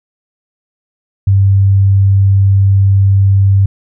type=tone; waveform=sine; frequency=98 Hz; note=G2; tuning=in tune; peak=-5 dBFS; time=1.27-3.66 s; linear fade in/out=5 ms; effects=none